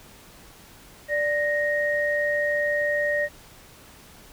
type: tone pair together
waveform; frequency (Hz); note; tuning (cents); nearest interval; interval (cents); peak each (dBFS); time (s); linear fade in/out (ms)
sine; 588.1 / 1867; D5 / A#6; +2 / +2; octave + minor sixth; 2000; -24; 1.08-3.29; 50
effects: pink hiss -49 dBFS RMS until 4.32 s